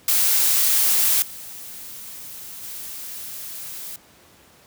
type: noise with level steps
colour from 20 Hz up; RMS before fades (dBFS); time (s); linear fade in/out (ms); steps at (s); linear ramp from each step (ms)
blue; -18 / -37 / -34; 0.08-3.96; 2; 1.22 / 2.63; 2
effects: pink hiss -52 dBFS RMS until 4.66 s + high-pass 80 Hz 12 dB/octave